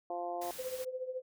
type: harmonic tone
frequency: 174.61 Hz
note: F3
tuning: in tune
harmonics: 2 / 3 / 4 / 5 / 6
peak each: -43 / -43 / -37 / -46 / -50 dBFS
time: 0.1-0.51 s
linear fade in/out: 2 ms
type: noise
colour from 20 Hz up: white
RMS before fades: -47 dBFS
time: 0.41-0.85 s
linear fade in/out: 10 ms
type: tone with tremolo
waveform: sine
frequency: 512 Hz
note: C5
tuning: 38 cents flat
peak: -33 dBFS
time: 0.58-1.22 s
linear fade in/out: 20 ms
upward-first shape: triangle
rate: 14 Hz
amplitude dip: 80%
effects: none